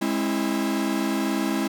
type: chord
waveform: 45% pulse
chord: Ab augmented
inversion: none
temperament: equal with one note detuned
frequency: 207.7 / 267.6 / 329.6 Hz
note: Ab3 / C4 / E4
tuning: 0 / +39 / 0 cents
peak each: -27 dBFS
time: 0.01-1.68 s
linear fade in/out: 10 ms
effects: none